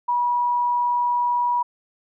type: tone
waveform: sine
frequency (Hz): 969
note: B5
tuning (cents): -33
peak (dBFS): -18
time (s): 0.08-1.63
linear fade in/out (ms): 10
effects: none